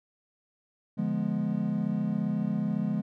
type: chord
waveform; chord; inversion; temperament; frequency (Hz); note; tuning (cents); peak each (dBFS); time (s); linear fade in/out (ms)
triangle; D diminished seventh; none; equal with one note detuned; 146.83 / 174.61 / 209.1 / 246.9; D3 / F3 / Ab3 / Cb4; 0 / 0 / +12 / 0; -33 / -30 / -27 / -33; 0.97-3.02; 20
effects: none